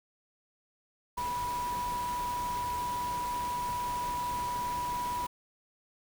sine tone in noise, 978 Hz, B5, 17 cents flat, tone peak -31 dBFS, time 1.17-5.27 s, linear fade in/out 10 ms, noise pink, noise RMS -42 dBFS, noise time 1.17-5.27 s, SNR +8 dB, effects none

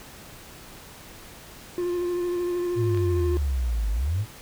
triangle tone with vibrato, 352.7 Hz, F4, 17 cents sharp, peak -22 dBFS, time 1.78-3.37 s, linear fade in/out 0 ms, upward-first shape sine, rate 13 Hz, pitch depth 20 cents each way
sine exponential two-way sweep, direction down then up, 116.54 to 50.3 to 116.54 Hz, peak -22 dBFS, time 2.75-4.26 s, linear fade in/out 50 ms, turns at 3.91 s
clicks, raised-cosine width 0.3 ms, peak -24 dBFS, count 2, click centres 2.947 / 2.974 s
effects pink hiss -45 dBFS RMS until 4.41 s

